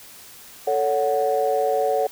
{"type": "tone cluster", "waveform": "sine", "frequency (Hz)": [442.5, 562, 739], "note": ["A4", "C#5", "F#5"], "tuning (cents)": [10, 24, -2], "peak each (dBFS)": -22, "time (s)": [0.67, 2.07], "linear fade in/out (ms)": 5, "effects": ["tanh soft clip ceiling -10 dBFS", "white hiss -44 dBFS RMS until 2.11 s"]}